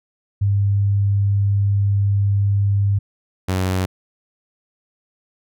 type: tone pair in turn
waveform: sine / sawtooth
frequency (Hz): 100.3 / 93.11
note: G2 / F#2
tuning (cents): +40 / +11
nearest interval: minor second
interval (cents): 129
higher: first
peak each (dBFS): -14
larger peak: neither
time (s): 0.41-2.99 / 3.48-3.86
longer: first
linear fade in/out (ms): 10
effects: none